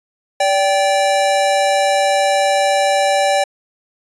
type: tone pair together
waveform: square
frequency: 577.6 / 782 Hz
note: D5 / G5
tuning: -29 / -4 cents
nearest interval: perfect fourth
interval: 525 cents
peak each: -16 dBFS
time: 0.4-3.44 s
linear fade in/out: 5 ms
effects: resampled to 22050 Hz